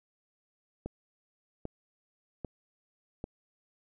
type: click train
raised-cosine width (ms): 2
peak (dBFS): -23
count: 4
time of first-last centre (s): 0.86-3.241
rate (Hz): 1.26
effects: none